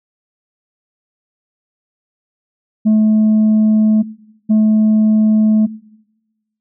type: tone pair in turn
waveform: sine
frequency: 216 / 216 Hz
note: A3 / A3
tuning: -32 / -32 cents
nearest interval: unison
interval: 0 cents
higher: neither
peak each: -5 dBFS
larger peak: neither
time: 2.85-4.03 / 4.49-5.67 s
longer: neither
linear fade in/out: 20 ms
effects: noise-tail reverb RT60 1.0 s tail -22 dB re dry + tanh soft clip ceiling -7 dBFS